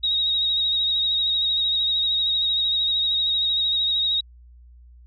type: tone with vibrato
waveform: sine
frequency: 3778 Hz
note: A#7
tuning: 22 cents sharp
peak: -19 dBFS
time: 0.03-4.21 s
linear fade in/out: 10 ms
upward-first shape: sine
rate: 13 Hz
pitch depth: 32 cents each way
effects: added 60 Hz sine -45 dBFS peak until 5.06 s